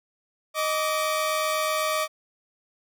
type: tone pair together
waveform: sawtooth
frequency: 622.3 / 1156.6 Hz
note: D#5 / D6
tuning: 0 / -27 cents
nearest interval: major seventh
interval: 1073 cents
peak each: -22 / -23 dBFS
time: 0.54-2.08 s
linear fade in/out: 50 ms
effects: none